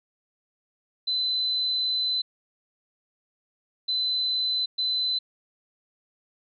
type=tone bursts at uneven times; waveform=sine; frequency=4029 Hz; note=B7; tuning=34 cents sharp; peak=-23 dBFS; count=3; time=1.07-2.22 / 3.88-4.66 / 4.78-5.19 s; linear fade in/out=10 ms; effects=none